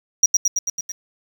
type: tone with echo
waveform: triangle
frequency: 5760 Hz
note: F#8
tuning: 47 cents flat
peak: -7 dBFS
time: 0.23-0.26 s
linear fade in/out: 5 ms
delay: 110 ms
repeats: 6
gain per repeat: -3 dB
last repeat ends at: 0.92 s
effects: tanh soft clip ceiling -3 dBFS + 7-bit